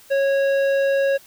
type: tone with tanh clipping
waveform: triangle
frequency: 550 Hz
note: C#5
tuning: 14 cents flat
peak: -18 dBFS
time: 0.1-1.18 s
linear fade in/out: 20 ms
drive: 16 dB
effects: white hiss -49 dBFS RMS until 1.26 s